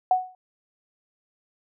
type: tone with exponential decay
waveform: sine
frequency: 740 Hz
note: F#5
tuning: in tune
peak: -13 dBFS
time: 0.11-0.35 s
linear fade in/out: 2 ms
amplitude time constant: 52 ms
effects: none